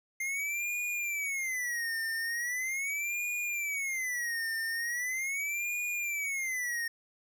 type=tone with vibrato; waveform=square; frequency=2100 Hz; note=C7; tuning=6 cents sharp; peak=-32 dBFS; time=0.2-6.88 s; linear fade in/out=5 ms; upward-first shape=sine; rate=0.4 Hz; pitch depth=260 cents each way; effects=11-bit

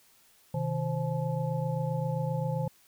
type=tone cluster; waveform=sine; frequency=130.8 / 158.4 / 525 / 860 Hz; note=C3 / D#3 / C5 / A5; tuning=0 / +31 / +6 / -40 cents; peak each=-32 / -31 / -35 / -39 dBFS; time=0.54-2.68 s; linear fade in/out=5 ms; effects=white hiss -62 dBFS RMS until 2.87 s

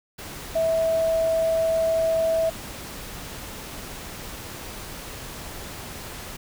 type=tone in noise; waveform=sine; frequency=652 Hz; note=E5; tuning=19 cents flat; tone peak=-19 dBFS; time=0.55-2.5 s; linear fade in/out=10 ms; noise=pink; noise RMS=-37 dBFS; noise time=0.18-6.37 s; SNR=+15 dB; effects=none

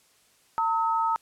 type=tone pair together; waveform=sine; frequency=906 / 1281.3 Hz; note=A#5 / E6; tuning=-50 / -50 cents; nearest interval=tritone; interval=600 cents; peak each=-24 / -26 dBFS; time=0.58-1.16 s; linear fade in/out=0 ms; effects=white hiss -62 dBFS RMS until 1.21 s + low-pass 11000 Hz 12 dB/octave

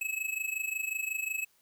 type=tone with amplitude modulation; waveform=square; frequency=2581 Hz; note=E7; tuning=37 cents flat; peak=-29 dBFS; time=0.01-1.45 s; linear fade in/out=5 ms; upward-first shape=sine; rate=25.5 Hz; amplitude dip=80%; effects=white hiss -68 dBFS RMS until 1.61 s

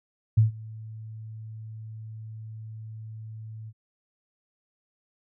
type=tone with ADSR envelope; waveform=sine; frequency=110 Hz; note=A2; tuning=in tune; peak=-13 dBFS; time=0.37-3.73 s; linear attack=11 ms; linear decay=130 ms; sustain=-24 dB; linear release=48 ms; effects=none

